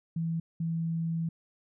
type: tone pair in turn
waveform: sine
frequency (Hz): 164.81 / 164.81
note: E3 / E3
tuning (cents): 0 / 0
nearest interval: unison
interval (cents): 0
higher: neither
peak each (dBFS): -28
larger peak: neither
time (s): 0.16-0.4 / 0.6-1.29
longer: second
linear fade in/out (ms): 5
effects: none